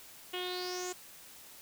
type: tone with low-pass filter sweep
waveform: sawtooth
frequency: 362.3 Hz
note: F#4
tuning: 36 cents flat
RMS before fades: -38 dBFS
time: 0.33-0.93 s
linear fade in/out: 10 ms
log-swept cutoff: 3000 to 7400 Hz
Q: 7
effects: white hiss -53 dBFS RMS until 1.61 s